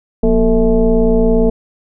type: tone with frequency modulation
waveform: sine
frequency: 237.8 Hz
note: A#3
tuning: 35 cents sharp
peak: -8 dBFS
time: 0.23-1.5 s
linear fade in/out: 5 ms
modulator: 209 Hz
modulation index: 1.5
effects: none